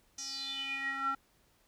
square tone with band-pass filter sweep, 271.9 Hz, C#4, 33 cents flat, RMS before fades -37 dBFS, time 0.18-1.15 s, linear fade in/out 5 ms, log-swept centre 6100 to 1200 Hz, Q 8.3, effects pink hiss -69 dBFS RMS until 1.67 s

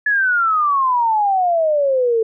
sine exponential sweep, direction down, 1722 to 440 Hz, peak -13 dBFS, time 0.06-2.23 s, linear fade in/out 5 ms, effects none

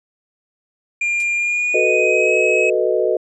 triangle tone with pitch glide, 2400 to 2557 Hz, D7 to D#7, +37 to +47 cents, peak -15 dBFS, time 1.01-2.7 s, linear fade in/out 5 ms, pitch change +110 cents, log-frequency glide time 1.36-2.33 s
blue noise with exponential decay, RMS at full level -29 dBFS, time 1.2-1.3 s, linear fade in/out 0 ms, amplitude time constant 20 ms
sine chord, B dominant seventh, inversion second, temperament equal, 370 / 440 / 493.9 / 622.3 Hz, F#4 / A4 / B4 / D#5, 0 / 0 / 0 / 0 cents, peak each -20 dBFS, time 1.74-3.17 s, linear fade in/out 5 ms
effects resampled to 22050 Hz

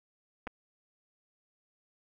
clicks, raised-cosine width 0.5 ms, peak -24 dBFS, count 2, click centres 0.47 / 0.474 s, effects none

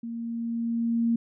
sine tone with level ramp, 231.9 Hz, A#3, 9 cents flat, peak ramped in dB -32 to -20 dBFS, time 0.03-1.16 s, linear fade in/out 5 ms, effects none

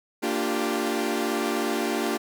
sawtooth chord, G minor seventh, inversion first, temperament equal with one note detuned, 230 / 293.7 / 349.2 / 392 Hz, Bb3 / D4 / F4 / G4, -23 / 0 / 0 / 0 cents, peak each -26 dBFS, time 0.22-2.18 s, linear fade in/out 20 ms, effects none

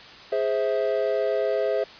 triangle chord, Ab augmented, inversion none, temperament equal with one note detuned, 415.3 / 523.3 / 653.2 Hz, Ab4 / C5 / E5, 0 / 0 / -16 cents, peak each -24 dBFS, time 0.32-1.84 s, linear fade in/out 5 ms, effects white hiss -44 dBFS RMS until 1.99 s + resampled to 11025 Hz

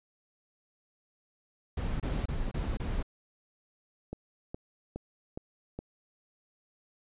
brown noise bursts, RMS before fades -32 dBFS, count 5, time 1.77-3.028 s, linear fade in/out 5 ms, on 230 ms, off 27 ms
click train, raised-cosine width 2 ms, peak -24 dBFS, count 5, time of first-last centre 4.13-5.79 s, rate 2.41 Hz
effects resampled to 8000 Hz

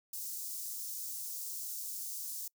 white high-pass noise, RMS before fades -41 dBFS, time 0.13-2.48 s, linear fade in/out 5 ms, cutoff 5500 Hz, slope 24 dB/octave, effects noise-tail reverb RT60 0.1 s tail -26 dB re dry

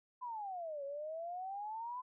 sine exponential two-way sweep, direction down then up, 1019 to 549 to 1019 Hz, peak -40 dBFS, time 0.21-2.02 s, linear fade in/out 20 ms, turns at 0.84 s, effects none

